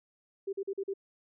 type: tone bursts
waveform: sine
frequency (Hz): 392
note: G4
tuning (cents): 0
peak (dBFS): -31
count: 5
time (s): 0.47-0.938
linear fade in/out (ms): 10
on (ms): 60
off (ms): 42
effects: none